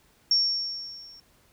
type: tone with level ramp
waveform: sine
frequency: 5490 Hz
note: F8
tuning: 31 cents flat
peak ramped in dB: -17 to -47 dBFS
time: 0.31-1.2 s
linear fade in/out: 2 ms
effects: pink hiss -62 dBFS RMS until 1.52 s